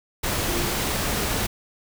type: tone in noise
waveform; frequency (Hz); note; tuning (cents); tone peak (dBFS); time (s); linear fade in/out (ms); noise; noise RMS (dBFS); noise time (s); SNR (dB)
sine; 350.3; F4; +5; -30; 0.48-0.74; 10; pink; -25; 0.23-1.47; -8
effects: none